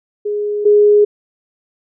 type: tone pair in turn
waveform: sine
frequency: 415.3 / 415.3 Hz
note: G#4 / G#4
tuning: 0 / 0 cents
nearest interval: unison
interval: 0 cents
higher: neither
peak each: -16 / -6 dBFS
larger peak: second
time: 0.25-0.65 / 0.65-1.05 s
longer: neither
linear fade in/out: 10 ms
effects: none